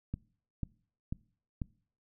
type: click train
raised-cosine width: 5 ms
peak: -22 dBFS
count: 4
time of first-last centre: 0.14-1.618 s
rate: 2.03 Hz
effects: noise-tail reverb RT60 0.5 s tail -23 dB re dry